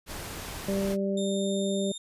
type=noise; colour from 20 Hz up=pink; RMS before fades=-38 dBFS; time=0.06-0.97 s; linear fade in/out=50 ms
type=harmonic tone; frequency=196.4 Hz; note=G3; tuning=4 cents sharp; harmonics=1 / 2 / 3; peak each=-28 / -31 / -32 dBFS; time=0.68-1.92 s; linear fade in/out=5 ms
type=tone; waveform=25% pulse; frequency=3644 Hz; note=A#7; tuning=40 cents flat; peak=-33 dBFS; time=1.17-1.98 s; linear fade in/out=5 ms
effects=resampled to 32000 Hz